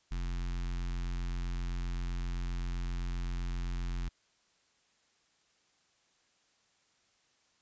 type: tone with notch filter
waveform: square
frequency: 43.85 Hz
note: F1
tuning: 8 cents sharp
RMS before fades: -35 dBFS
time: 0.11-4.09 s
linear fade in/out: 10 ms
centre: 540 Hz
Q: 0.63
effects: white hiss -71 dBFS RMS until 7.61 s + resampled to 16000 Hz

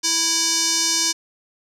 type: tone with band-pass filter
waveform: square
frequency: 329.6 Hz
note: E4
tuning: in tune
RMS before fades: -20 dBFS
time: 0.03-1.13 s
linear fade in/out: 20 ms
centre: 5800 Hz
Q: 3.4
effects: none

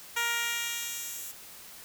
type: tone with high-pass filter sweep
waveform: 10% pulse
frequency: 469.7 Hz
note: A#4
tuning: 13 cents sharp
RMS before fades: -33 dBFS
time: 0.16-1.32 s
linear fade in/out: 10 ms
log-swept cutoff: 990 to 10000 Hz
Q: 0.71
effects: white hiss -48 dBFS RMS until 1.84 s

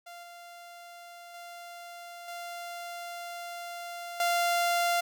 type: tone with level steps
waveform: sawtooth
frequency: 694 Hz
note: F5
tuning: 11 cents flat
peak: -40 / -42 / -39 / -34 / -21 dBFS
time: 0.06-5.01 s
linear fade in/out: 10 ms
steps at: 0.23 / 1.34 / 2.28 / 4.2 s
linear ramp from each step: 2 ms
effects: none

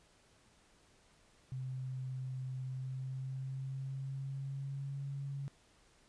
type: tone with pitch glide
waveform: sine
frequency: 129.7 to 139.01 Hz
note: C3 to C#3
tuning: -15 to +5 cents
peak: -38 dBFS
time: 1.52-5.48 s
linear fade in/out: 0 ms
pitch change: +120 cents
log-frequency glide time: 2.66-5.04 s
effects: pink hiss -67 dBFS RMS until 6.08 s + resampled to 22050 Hz

